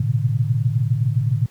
sine tone cluster, 110.3 / 122.2 / 129.8 / 149.5 Hz, A2 / B2 / C3 / D3, +5 / -18 / -13 / +31 cents, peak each -20 / -22 / -23 / -24 dBFS, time 0-1.46 s, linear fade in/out 5 ms, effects pink hiss -54 dBFS RMS until 1.5 s + high-pass 60 Hz 12 dB/octave

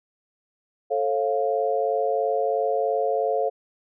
sine chord, A augmented, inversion none, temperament equal with one note detuned, 440 / 543 / 698.5 Hz, A4 / C#5 / E#5, 0 / -36 / 0 cents, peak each -25 dBFS, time 0.9-3.5 s, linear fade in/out 20 ms, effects none

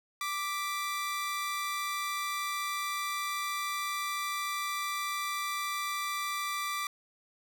sawtooth tone pair together, 1174.6 / 1975.5 Hz, D6 / B6, 0 / 0 cents, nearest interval major sixth, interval 900 cents, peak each -29 / -36 dBFS, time 0.21-6.87 s, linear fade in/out 2 ms, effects none

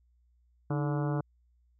harmonic tone with a mistuned harmonic, 144.7 Hz, D3, 25 cents flat, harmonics 1 / 2 / 3 / 4 / 5 / 6 / 7 / 8 / 9 / 10, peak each -29 / -35 / -39 / -41 / -43 / -45 / -46 / -47 / -48 / -49 dBFS, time 0.7-1.21 s, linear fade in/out 5 ms, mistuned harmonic 2, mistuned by +110 cents, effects added 60 Hz sine -64 dBFS peak until 1.79 s

